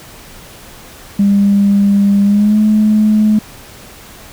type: tone with pitch glide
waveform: sine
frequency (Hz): 200.6 to 213.8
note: G3 to A3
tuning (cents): +40 to -49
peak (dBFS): -6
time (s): 1.19-3.39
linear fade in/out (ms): 5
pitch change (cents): +111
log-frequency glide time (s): 2.24-2.58
effects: tanh soft clip ceiling -2 dBFS + pink hiss -36 dBFS RMS until 4.32 s